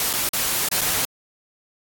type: noise with dropouts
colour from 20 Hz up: white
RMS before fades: -22 dBFS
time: 0-1.05 s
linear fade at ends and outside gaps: 1 ms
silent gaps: 0.13-0.136 / 0.29-0.334 / 0.687-0.716 / 0.81-0.815 s
effects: AAC 64 kbps